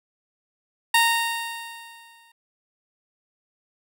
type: tone with exponential decay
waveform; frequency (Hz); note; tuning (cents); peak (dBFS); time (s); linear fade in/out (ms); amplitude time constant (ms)
15% pulse; 925; A#5; -14; -8; 0.94-2.32; 5; 300
effects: none